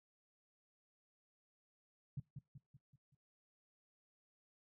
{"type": "tone with echo", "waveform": "sine", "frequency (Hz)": 138.59, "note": "C#3", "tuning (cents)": 0, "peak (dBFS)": -39, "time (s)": [2.17, 2.2], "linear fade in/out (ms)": 5, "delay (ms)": 190, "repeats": 5, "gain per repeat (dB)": -6, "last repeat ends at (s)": 3.15, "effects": ["noise-tail reverb RT60 0.2 s tail -21 dB re dry"]}